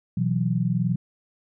sine chord, B suspended fourth, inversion none, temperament equal, 123.47 / 164.81 / 185 Hz, B2 / E3 / F#3, 0 / 0 / 0 cents, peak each -25 dBFS, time 0.17-0.96 s, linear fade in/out 5 ms, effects none

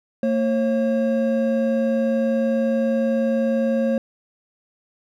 triangle tone pair together, 227.5 / 541 Hz, A#3 / C#5, -42 / -42 cents, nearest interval octave + minor third, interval 1500 cents, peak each -18 / -19 dBFS, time 0.23-3.98 s, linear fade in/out 2 ms, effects none

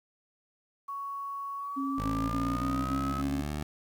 sine tone with pitch glide, 1115 to 1280.8 Hz, C#6 to D#6, +10 to +50 cents, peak -34 dBFS, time 0.88-3.22 s, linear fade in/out 10 ms, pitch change +240 cents, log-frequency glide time 1.56-2.99 s
sine tone bursts, 272.7 Hz, C#4, 28 cents flat, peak -30 dBFS, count 6, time 1.76-3.42 s, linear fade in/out 20 ms, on 250 ms, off 32 ms
15% pulse linear sweep, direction up, 51.91 to 76 Hz, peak -26 dBFS, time 1.98-3.63 s, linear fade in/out 5 ms
effects 10-bit

